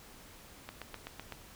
click train, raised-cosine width 0.3 ms, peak -25 dBFS, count 6, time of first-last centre 0.69-1.323 s, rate 7.9 Hz, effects pink hiss -54 dBFS RMS until 1.55 s

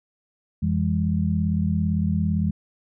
sine tone cluster, 88.1 / 165.9 / 203.6 Hz, F2 / E3 / G#3, +16 / +11 / -34 cents, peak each -24 dBFS, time 0.62-2.51 s, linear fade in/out 10 ms, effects none

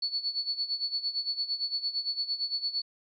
sine tone with tremolo, 4435 Hz, C#8, in tune, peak -26 dBFS, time 0.02-2.82 s, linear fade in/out 5 ms, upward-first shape sine, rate 8.8 Hz, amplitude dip 80%, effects none

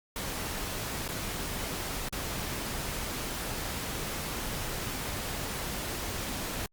pink noise with dropouts, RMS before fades -35 dBFS, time 0.16-6.66 s, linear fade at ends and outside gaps 1 ms, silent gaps 1.079-1.088 / 2.087-2.126 s, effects Opus 48 kbps

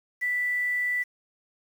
sine tone with quantisation, 1974 Hz, B6, 1 cent flat, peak -24 dBFS, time 0.21-1.04 s, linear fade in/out 20 ms, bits 8, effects none

